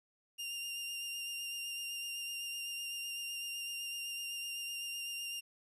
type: tone with vibrato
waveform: sawtooth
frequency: 2794 Hz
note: F7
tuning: in tune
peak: -36 dBFS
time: 0.38-5.41 s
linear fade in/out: 20 ms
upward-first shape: sine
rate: 7.9 Hz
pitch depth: 16 cents each way
effects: resampled to 32000 Hz + 12-bit